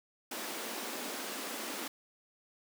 pink high-pass noise, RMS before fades -40 dBFS, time 0.31-1.88 s, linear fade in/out 5 ms, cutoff 220 Hz, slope 48 dB/octave, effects none

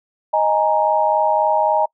sine chord, D# suspended fourth, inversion none, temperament just, 622.3 / 829.7 / 933.4 Hz, D#5 / G#5 / A#5, 0 / -2 / +2 cents, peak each -18 dBFS, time 0.33-1.86 s, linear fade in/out 10 ms, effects noise-tail reverb RT60 0.1 s tail -26 dB re dry

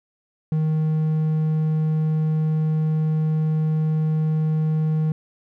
triangle tone, 156.3 Hz, D#3, 8 cents sharp, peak -16 dBFS, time 0.52-5.12 s, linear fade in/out 2 ms, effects none

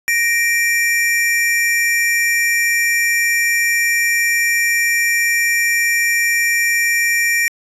square tone pair together, 1864.7 / 2351 Hz, A#6 / D7, 0 / +1 cents, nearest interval major third, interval 401 cents, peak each -17 dBFS, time 0.08-7.48 s, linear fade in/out 0 ms, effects resampled to 32000 Hz

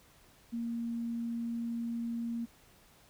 sine tone, 233.1 Hz, A#3, in tune, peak -33 dBFS, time 0.52-2.46 s, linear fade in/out 20 ms, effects pink hiss -62 dBFS RMS until 3.09 s

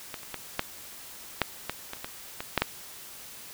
clicks, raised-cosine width 0.3 ms, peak -19 / -29 / -17 / -9 / -6 / -13 / -19 / -30 / -18 / -17 / -6 / -6 dBFS, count 12, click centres 0.142 / 0.232 / 0.343 / 0.594 / 1.417 / 1.696 / 1.934 / 1.968 / 2.045 / 2.405 / 2.577 / 2.62 s, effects white hiss -45 dBFS RMS until 3.53 s

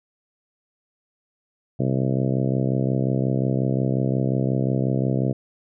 harmonic tone, 65.6 Hz, C2, 5 cents sharp, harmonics 2 / 3 / 4 / 5 / 6 / 7 / 8 / 9 / 10, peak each -22 / -26 / -28 / -30 / -32 / -33 / -34 / -35 / -36 dBFS, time 1.79-5.33 s, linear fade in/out 10 ms, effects none

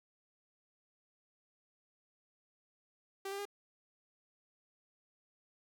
sawtooth tone with pitch steps, 390.5 / 398 / 405.7 Hz, G4 / G4 / G#4, -7 / +26 / -41 cents, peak -35 dBFS, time 3.25-3.454 s, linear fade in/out 5 ms, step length 68 ms, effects none

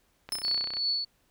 click train, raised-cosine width 0.3 ms, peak -24 dBFS, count 16, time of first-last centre 0.29-0.769 s, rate 31.3 Hz
sawtooth tone with exponential decay, 5240 Hz, E8, 11 cents flat, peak -24 dBFS, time 0.32-0.61 s, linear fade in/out 2 ms, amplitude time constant 63 ms
sine tone with tremolo, 4435 Hz, C#8, in tune, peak -24 dBFS, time 0.43-1.05 s, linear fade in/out 10 ms, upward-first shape triangle, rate 2.7 Hz, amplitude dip 70%
effects pink hiss -69 dBFS RMS until 1.3 s

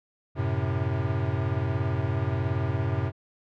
square chord, F# diminished, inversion none, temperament equal with one note detuned, 92.5 / 109.56 / 130.81 Hz, F#2 / A2 / C3, 0 / -7 / 0 cents, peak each -30 dBFS, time 0.35-3.12 s, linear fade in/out 50 ms, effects low-pass 2000 Hz 12 dB/octave

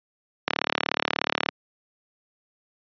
click train, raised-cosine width 0.3 ms, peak -4 dBFS, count 38, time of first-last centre 0.48-1.488 s, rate 36.7 Hz, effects high-pass 200 Hz 12 dB/octave + resampled to 11025 Hz

